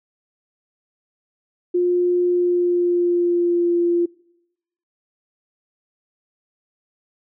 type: tone with pitch glide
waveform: sine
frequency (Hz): 355.1 to 345.4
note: F4 to F4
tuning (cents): +29 to -19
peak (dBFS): -15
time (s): 1.74-4.06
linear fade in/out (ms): 10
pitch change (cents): -48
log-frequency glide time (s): 2.24-3.78
effects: noise-tail reverb RT60 0.9 s tail -25 dB re dry